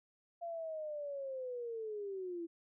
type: linear sweep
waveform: sine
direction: down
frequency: 689 to 330 Hz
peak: -39 dBFS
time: 0.41-2.47 s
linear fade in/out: 20 ms
effects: none